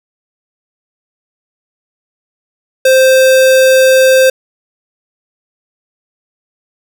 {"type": "tone", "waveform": "square", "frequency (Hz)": 523, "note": "C5", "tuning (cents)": -1, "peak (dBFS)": -5, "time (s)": [2.85, 4.3], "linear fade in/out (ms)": 5, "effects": []}